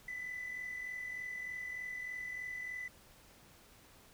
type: tone with amplitude modulation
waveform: triangle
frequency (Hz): 1997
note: B6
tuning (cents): +19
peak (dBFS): -34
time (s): 0.08-2.88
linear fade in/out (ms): 5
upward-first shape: sine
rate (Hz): 43.3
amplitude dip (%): 60
effects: tanh soft clip ceiling -36 dBFS + pink hiss -61 dBFS RMS until 4.13 s